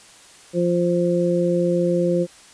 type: harmonic tone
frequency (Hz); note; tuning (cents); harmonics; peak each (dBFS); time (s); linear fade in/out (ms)
174.61; F3; 0; 1 / 2 / 3; -21 / -21 / -21; 0.53-2.27; 50
effects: white hiss -47 dBFS RMS until 2.53 s + resampled to 22050 Hz